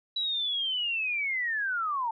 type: linear sweep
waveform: sine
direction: down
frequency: 3937 to 880 Hz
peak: -27 dBFS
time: 0.16-2.11 s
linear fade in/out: 5 ms
effects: none